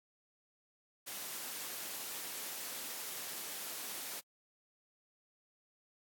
white noise, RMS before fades -43 dBFS, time 1.06-4.21 s, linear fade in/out 20 ms, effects high-pass 200 Hz 12 dB/octave + AAC 64 kbps

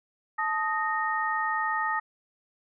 sine tone cluster, 874 / 1250 / 1848 Hz, A5 / D#6 / A#6, -12 / +8 / -16 cents, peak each -30 / -29 / -30 dBFS, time 0.38-2 s, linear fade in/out 10 ms, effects none

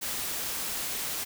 white noise, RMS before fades -33 dBFS, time 0.01-1.25 s, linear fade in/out 20 ms, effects none

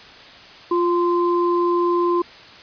sine tone pair together, 349.2 / 1037.4 Hz, F4 / C6, 0 / -15 cents, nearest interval octave + perfect fifth, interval 1885 cents, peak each -17 / -21 dBFS, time 0.71-2.22 s, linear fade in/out 5 ms, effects white hiss -42 dBFS RMS until 2.62 s + resampled to 11025 Hz

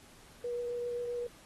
sine tone with vibrato, 482.4 Hz, B4, 41 cents flat, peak -33 dBFS, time 0.44-1.27 s, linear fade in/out 5 ms, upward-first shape sine, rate 7.5 Hz, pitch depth 9 cents each way, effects pink hiss -58 dBFS RMS until 1.45 s + AAC 32 kbps

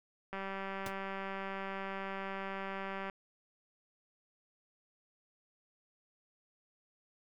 click train, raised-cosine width 0.5 ms, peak -26 dBFS, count 538, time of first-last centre 0.33-3.098 s, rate 194 Hz
pink noise with exponential decay, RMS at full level -38 dBFS, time 0.86-0.94 s, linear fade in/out 2 ms, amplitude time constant 16 ms
effects none

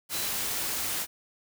sine tone in noise, 4000 Hz, B7, 21 cents sharp, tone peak -39 dBFS, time 0.1-0.31 s, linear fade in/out 50 ms, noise white, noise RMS -31 dBFS, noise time 0.09-1.07 s, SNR -11 dB, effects none

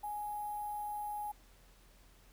sine tone with sample-and-hold, 833 Hz, G#5, 5 cents sharp, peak -37 dBFS, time 0.03-1.32 s, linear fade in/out 10 ms, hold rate 11025 Hz, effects added 43 Hz sine -61 dBFS peak until 2.32 s + pink hiss -65 dBFS RMS until 2.32 s

